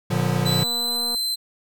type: chord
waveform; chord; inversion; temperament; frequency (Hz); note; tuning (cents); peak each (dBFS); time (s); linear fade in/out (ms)
square; Bb major; none; equal with one note detuned; 116.54 / 146.83 / 177.36; Bb2 / D3 / F3; 0 / 0 / +27; -25; 0.1-0.64; 10
type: click train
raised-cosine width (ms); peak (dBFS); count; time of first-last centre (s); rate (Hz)
1; -23; 242; 0.14-1.148; 239
type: tone with pitch glide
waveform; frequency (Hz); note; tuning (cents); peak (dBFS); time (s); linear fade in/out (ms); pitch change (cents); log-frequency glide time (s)
40% pulse; 3999 to 4078; B7 to C8; +21 to -45; -21; 0.45-1.36; 20; +34; 0.62-1.11
effects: none